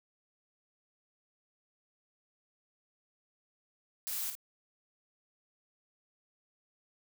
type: noise with echo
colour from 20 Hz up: blue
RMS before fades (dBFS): -37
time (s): 4.07-4.3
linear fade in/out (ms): 0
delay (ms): 52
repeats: 1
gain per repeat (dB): -6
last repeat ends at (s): 4.352
effects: none